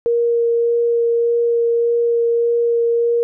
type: tone with vibrato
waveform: sine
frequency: 468.9 Hz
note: A#4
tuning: 10 cents sharp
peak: -13 dBFS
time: 0.06-3.23 s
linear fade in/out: 0 ms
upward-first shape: sine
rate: 1.7 Hz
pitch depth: 8 cents each way
effects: none